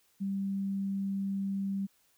sine tone, 196 Hz, G3, in tune, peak -30 dBFS, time 0.2-1.87 s, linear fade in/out 20 ms, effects white hiss -69 dBFS RMS until 2.17 s

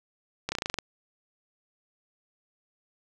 slowing click train, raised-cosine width 0.2 ms, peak -12 dBFS, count 9, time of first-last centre 0.49-0.787 s, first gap 30 ms, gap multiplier 1.06, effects 8-bit

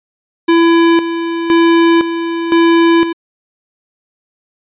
square tone with tremolo, 334.6 Hz, E4, 26 cents sharp, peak -7 dBFS, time 0.48-3.13 s, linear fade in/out 10 ms, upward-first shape square, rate 0.98 Hz, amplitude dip 65%, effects resampled to 8000 Hz

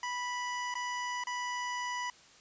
25% pulse tone with dropouts, 984 Hz, B5, 7 cents flat, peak -30 dBFS, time 0.03-2.1 s, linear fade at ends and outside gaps 2 ms, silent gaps 0.741-0.753 / 1.238-1.27 s, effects white hiss -58 dBFS RMS until 2.4 s + resampled to 16000 Hz

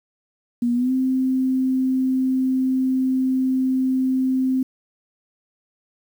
sine tone with pitch glide, 240 to 260.2 Hz, B3 to C4, -49 to -9 cents, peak -17 dBFS, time 0.62-4.63 s, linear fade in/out 5 ms, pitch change +140 cents, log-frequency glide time 0.74-0.92 s, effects 8-bit

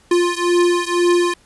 square beating tone pair, 349.2 / 351.2 Hz, F4 / F4, 0 / +10 cents, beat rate 2 Hz, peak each -17 / -18 dBFS, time 0.11-1.34 s, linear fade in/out 5 ms, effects pink hiss -53 dBFS RMS until 1.45 s + resampled to 24000 Hz

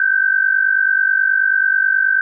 sine tone pair together, 1528 / 1577.3 Hz, G6 / G6, -45 / +10 cents, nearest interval minor second, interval 55 cents, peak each -15 dBFS, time 0-2.21 s, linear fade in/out 2 ms, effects none

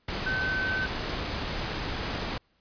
sine tone in noise, 1529 Hz, G6, 44 cents flat, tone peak -27 dBFS, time 0.26-0.86 s, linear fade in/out 5 ms, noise pink, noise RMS -32 dBFS, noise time 0.08-2.38 s, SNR +2 dB, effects pink hiss -69 dBFS RMS until 2.6 s + resampled to 11025 Hz

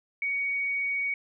sine tone, 2243 Hz, C#7, 20 cents sharp, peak -26 dBFS, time 0.22-1.14 s, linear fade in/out 2 ms, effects none

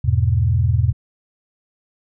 sine chord, E major, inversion none, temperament equal with one note detuned, 82.41 / 102.4 / 123.47 Hz, E2 / G#2 / B2, 0 / -24 / 0 cents, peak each -18 dBFS, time 0.04-0.93 s, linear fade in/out 10 ms, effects none

